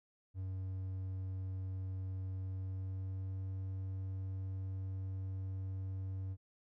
triangle tone with pitch glide, 94.3 to 95.18 Hz, F#2 to F#2, +33 to +49 cents, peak -36 dBFS, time 0.34-6.37 s, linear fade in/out 50 ms, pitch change +16 cents, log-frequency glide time 2.36-3.42 s, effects none

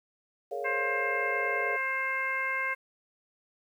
sine chord, Bb minor seventh, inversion third, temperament just, 419.5 / 466.2 / 559.4 / 699.2 Hz, Ab4 / Bb4 / Db5 / F5, +17 / 0 / +16 / +2 cents, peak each -37 / -38 / -37 / -37 dBFS, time 0.51-1.77 s, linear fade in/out 10 ms
harmonic tone, 530 Hz, C5, 22 cents sharp, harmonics 1 / 2 / 3 / 4 / 5, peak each -41 / -35 / -33 / -31 / -42 dBFS, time 0.64-2.75 s, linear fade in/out 20 ms
effects 10-bit

